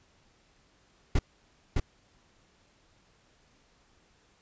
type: noise with echo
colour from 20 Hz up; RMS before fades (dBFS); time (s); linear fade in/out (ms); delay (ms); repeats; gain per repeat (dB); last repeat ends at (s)
brown; -22; 1.15-1.19; 5; 610; 1; -3; 1.8
effects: pink hiss -65 dBFS RMS until 4.41 s + resampled to 16000 Hz